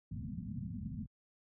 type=low-pass noise; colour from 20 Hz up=white; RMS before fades=-41 dBFS; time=0.11-1.06 s; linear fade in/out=5 ms; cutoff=240 Hz; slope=96 dB/octave; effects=high-pass 60 Hz 12 dB/octave